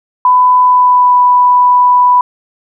sine tone with pitch glide, 1000 to 989.1 Hz, B5 to B5, +21 to +2 cents, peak -4 dBFS, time 0.25-2.21 s, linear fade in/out 2 ms, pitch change -19 cents, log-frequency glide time 0.61-1.18 s, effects none

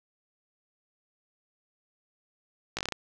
slowing click train, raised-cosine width 0.2 ms, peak -14 dBFS, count 7, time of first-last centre 2.77-2.923 s, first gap 17 ms, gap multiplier 1.16, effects none

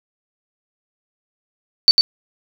sine tone with echo, 4537 Hz, C#8, 39 cents sharp, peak -5 dBFS, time 1.88-1.91 s, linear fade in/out 0 ms, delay 100 ms, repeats 1, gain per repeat -4 dB, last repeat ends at 2.01 s, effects none

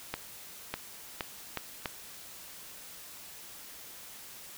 accelerating click train, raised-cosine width 0.3 ms, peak -16 dBFS, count 5, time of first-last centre 0.14-1.858 s, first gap 600 ms, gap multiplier 0.78, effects white hiss -48 dBFS RMS until 4.57 s

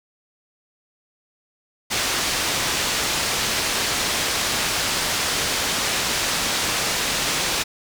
white low-pass noise, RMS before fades -23 dBFS, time 1.9-7.64 s, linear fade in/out 20 ms, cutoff 6000 Hz, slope 12 dB/octave, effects none

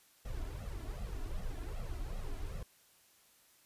brown noise with flanger, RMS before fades -40 dBFS, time 0.25-2.63 s, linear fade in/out 5 ms, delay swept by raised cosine 1.5 to 3 ms, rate 2.6 Hz, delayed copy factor +0.85, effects white hiss -66 dBFS RMS until 3.65 s + resampled to 32000 Hz

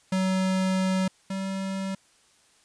square tone pair in turn, 188.2 / 192.6 Hz, F#3 / G3, +30 / -30 cents, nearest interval unison, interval 40 cents, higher second, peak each -23 / -29 dBFS, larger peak first, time 0.12-1.08 / 1.3-1.95 s, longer first, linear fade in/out 5 ms, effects white hiss -61 dBFS RMS until 2.64 s + resampled to 22050 Hz

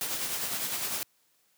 white noise with tremolo, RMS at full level -31 dBFS, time 0.01-1.03 s, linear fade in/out 0 ms, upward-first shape sine, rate 9.9 Hz, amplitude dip 40%, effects white hiss -69 dBFS RMS until 1.57 s + high-pass 100 Hz 12 dB/octave

